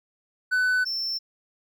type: tone pair in turn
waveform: triangle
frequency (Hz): 1500 / 5370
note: F#6 / E8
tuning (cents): +23 / +31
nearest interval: octave + minor seventh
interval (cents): 2208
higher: second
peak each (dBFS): -18 / -25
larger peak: first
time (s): 0.51-0.85 / 0.85-1.19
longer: neither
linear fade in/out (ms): 20
effects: none